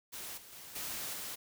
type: noise with level steps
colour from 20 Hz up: white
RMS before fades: -44 / -54 / -50 / -40 / -42 dBFS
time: 0.12-1.36 s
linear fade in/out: 20 ms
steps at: 0.37 / 0.52 / 0.75 / 1.13 s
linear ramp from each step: 10 ms
effects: none